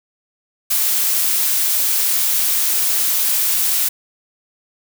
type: noise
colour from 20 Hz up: blue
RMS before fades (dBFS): -17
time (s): 0.7-3.89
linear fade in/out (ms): 10
effects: none